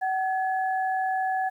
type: tone pair together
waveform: sine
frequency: 755.7 / 1698 Hz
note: F#5 / G#6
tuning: +36 / +38 cents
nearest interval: octave + major second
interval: 1402 cents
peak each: -24 / -32 dBFS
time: 0.01-1.5 s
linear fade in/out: 20 ms
effects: 10-bit